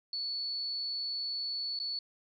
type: tone with dropouts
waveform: sine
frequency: 4435 Hz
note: C#8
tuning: in tune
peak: -33 dBFS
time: 0.13-1.99 s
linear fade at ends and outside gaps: 2 ms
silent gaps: 1.79-1.799 s
effects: none